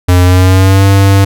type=tone with pitch glide; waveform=square; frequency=90 to 98.15 Hz; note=F#2 to G2; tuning=-47 to +3 cents; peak=-4 dBFS; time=0.08-1.25 s; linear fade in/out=10 ms; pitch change=+150 cents; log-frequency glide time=0.24-0.85 s; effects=none